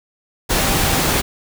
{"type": "tone in noise", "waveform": "sine", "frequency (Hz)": 784, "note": "G5", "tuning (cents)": 0, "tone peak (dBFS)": -28, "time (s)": [0.6, 1.01], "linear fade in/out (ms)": 20, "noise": "pink", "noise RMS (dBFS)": -17, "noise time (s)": [0.49, 1.22], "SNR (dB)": -14, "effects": []}